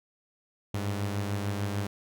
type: beating tone pair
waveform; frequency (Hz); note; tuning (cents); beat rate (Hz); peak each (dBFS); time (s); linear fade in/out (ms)
sawtooth; 100 / 106.7; G2 / G#2; +35 / +47; 6.7; -26 / -33; 0.74-1.87; 5
effects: none